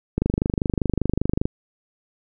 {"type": "click train", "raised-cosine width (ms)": 3, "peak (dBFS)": -7, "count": 33, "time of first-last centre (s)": [0.18, 1.455], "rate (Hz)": 25.1, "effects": []}